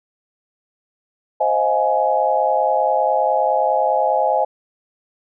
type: chord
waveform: sine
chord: F minor seventh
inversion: second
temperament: just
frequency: 523.8 / 628.6 / 698.5 / 838.1 Hz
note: C5 / Eb5 / F5 / Ab5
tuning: +2 / +18 / 0 / +16 cents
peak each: -21 / -20 / -22 / -18 dBFS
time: 1.4-4.45 s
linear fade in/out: 10 ms
effects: none